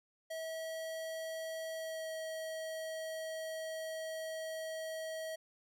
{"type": "tone with pitch glide", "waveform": "square", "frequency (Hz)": [645, 639.4], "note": ["E5", "D#5"], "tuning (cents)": [-38, 47], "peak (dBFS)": -40, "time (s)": [0.3, 5.36], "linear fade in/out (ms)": 10, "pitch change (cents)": -15, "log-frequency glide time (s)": [1.75, 2.11], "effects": []}